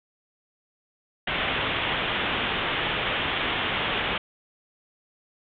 white low-pass noise, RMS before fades -27 dBFS, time 1.27-4.18 s, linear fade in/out 5 ms, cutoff 3500 Hz, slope 96 dB/octave, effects none

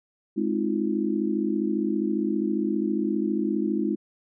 sine chord, F minor seventh, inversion first, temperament just, 209.5 / 261.9 / 314.3 / 349.2 Hz, Ab3 / C4 / Eb4 / F4, +15 / +2 / +18 / 0 cents, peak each -27 / -31 / -27 / -29 dBFS, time 0.36-3.96 s, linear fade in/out 20 ms, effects none

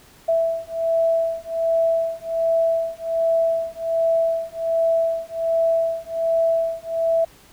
sine beating tone pair, 659.3 / 660.6 Hz, E5 / E5, 0 / +4 cents, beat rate 1.3 Hz, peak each -21 / -21 dBFS, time 0.28-7.25 s, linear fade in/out 10 ms, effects pink hiss -50 dBFS RMS until 7.52 s

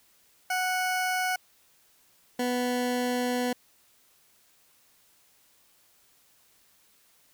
20% pulse tone pair in turn, 738 / 247.1 Hz, F#5 / B3, -5 / +1 cents, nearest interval octave + perfect fifth, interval 1894 cents, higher first, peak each -21 dBFS, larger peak neither, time 0.5-1.36 / 2.39-3.53 s, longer second, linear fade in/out 5 ms, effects white hiss -63 dBFS RMS until 7.33 s

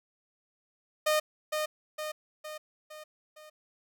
sawtooth tone with echo, 613 Hz, D#5, 26 cents flat, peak -20 dBFS, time 1.06-1.2 s, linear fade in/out 10 ms, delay 460 ms, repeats 5, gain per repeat -5 dB, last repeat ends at 3.5 s, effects none

